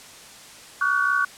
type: tone cluster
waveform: sine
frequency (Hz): 1136 / 1452 / 1517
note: C#6 / F#6 / F#6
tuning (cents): +42 / -33 / +43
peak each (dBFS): -23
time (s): 0.81-1.25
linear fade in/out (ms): 5
effects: white hiss -44 dBFS RMS until 1.37 s + low-pass 9000 Hz 12 dB/octave